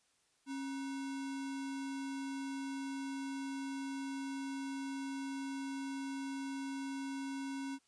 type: tone with sample-and-hold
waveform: sine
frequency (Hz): 272.2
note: C#4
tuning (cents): -31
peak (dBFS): -38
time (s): 0.46-7.79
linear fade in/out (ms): 50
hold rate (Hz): 1225
effects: white hiss -74 dBFS RMS until 7.87 s + resampled to 22050 Hz